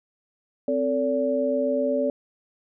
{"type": "tone cluster", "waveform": "sine", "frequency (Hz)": [260.4, 444.7, 573], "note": ["C4", "A4", "D5"], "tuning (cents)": [-8, 18, -43], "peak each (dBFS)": [-26, -28, -23], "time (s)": [0.68, 2.1], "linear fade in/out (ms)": 2, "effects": []}